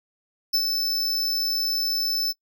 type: tone with ADSR envelope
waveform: square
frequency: 5274 Hz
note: E8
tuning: in tune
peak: -18 dBFS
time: 0.53-2.33 s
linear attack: 13 ms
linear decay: 64 ms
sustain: -5 dB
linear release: 25 ms
effects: noise-tail reverb RT60 0.1 s tail -21 dB re dry